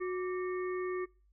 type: harmonic tone with a mistuned harmonic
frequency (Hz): 365.5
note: F#4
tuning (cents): -21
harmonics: 1 / 3 / 5 / 6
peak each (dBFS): -33 / -43 / -47 / -49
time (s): 0-1.06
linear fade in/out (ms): 20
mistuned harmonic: 3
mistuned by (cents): +110
effects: noise-tail reverb RT60 0.4 s tail -25 dB re dry + added 50 Hz sine -64 dBFS peak until 1.32 s